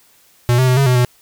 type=tone with pitch steps; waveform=square; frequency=121.4 / 129.1 / 127 / 137.7 / 126 / 123.4 Hz; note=B2 / C3 / B2 / C#3 / B2 / B2; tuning=-29 / -23 / +49 / -11 / +35 / -1 cents; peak=-11 dBFS; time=0.49-1.048 s; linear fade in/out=0 ms; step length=93 ms; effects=white hiss -52 dBFS RMS until 1.21 s